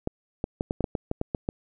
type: clicks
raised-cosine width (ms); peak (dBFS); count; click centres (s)
2; -13; 11; 0.074 / 0.441 / 0.609 / 0.709 / 0.807 / 0.842 / 0.952 / 1.114 / 1.214 / 1.348 / 1.489
effects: none